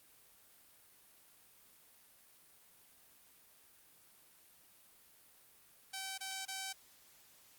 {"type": "tone bursts", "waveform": "5% pulse", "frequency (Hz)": 770, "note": "G5", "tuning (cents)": -31, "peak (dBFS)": -29, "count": 3, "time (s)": [5.93, 6.73], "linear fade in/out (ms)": 10, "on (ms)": 250, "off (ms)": 25, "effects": ["white hiss -64 dBFS RMS until 7.58 s", "Opus 32 kbps"]}